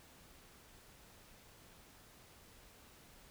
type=silence; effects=pink hiss -61 dBFS RMS until 3.3 s